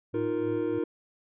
triangle tone with tremolo, 110 Hz, A2, in tune, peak -34 dBFS, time 0.13-0.79 s, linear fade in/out 10 ms, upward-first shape sine, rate 3.3 Hz, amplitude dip 75%
triangle chord, Eb suspended second, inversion none, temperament just, 311.1 / 350 / 466.7 Hz, Eb4 / F4 / Bb4, 0 / +4 / +2 cents, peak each -29 dBFS, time 0.14-0.84 s, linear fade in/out 5 ms
effects resampled to 8000 Hz

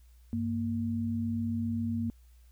sine tone pair together, 97.5 / 231.9 Hz, G2 / A#3, -9 / -9 cents, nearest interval octave + minor third, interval 1500 cents, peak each -34 / -30 dBFS, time 0.33-2.1 s, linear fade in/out 0 ms, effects added 60 Hz sine -54 dBFS peak until 2.51 s + white hiss -70 dBFS RMS until 2.51 s

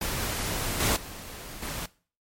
pink noise with level steps, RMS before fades -30 / -24 / -41 / -34 dBFS, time 0.01-1.86 s, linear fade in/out 5 ms, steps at 0.8 / 0.96 / 1.62 s, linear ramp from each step 5 ms, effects noise-tail reverb RT60 0.4 s tail -20 dB re dry + MP3 64 kbps

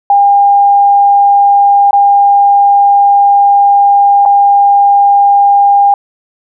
sine tone with dropouts, 805 Hz, G5, 46 cents sharp, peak -3 dBFS, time 0.1-5.94 s, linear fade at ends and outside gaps 2 ms, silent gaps 1.909-1.93 / 4.253-4.259 s, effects none

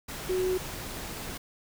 sine tone in noise, 370 Hz, F#4, in tune, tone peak -25 dBFS, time 0.29-0.58 s, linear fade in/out 10 ms, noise pink, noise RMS -38 dBFS, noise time 0.08-1.38 s, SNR +10 dB, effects none

